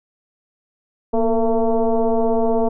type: tone with frequency modulation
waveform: sine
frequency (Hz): 220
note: A3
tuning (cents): 0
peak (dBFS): -14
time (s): 1.13-2.69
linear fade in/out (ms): 10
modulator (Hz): 228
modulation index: 2.4
effects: none